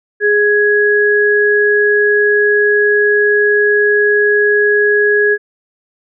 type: tone pair together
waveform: sine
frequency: 415.3 / 1667.9 Hz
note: G#4 / G#6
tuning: 0 / +7 cents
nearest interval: 2 octaves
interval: 2407 cents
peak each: -11 dBFS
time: 0.2-5.38 s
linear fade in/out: 50 ms
effects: none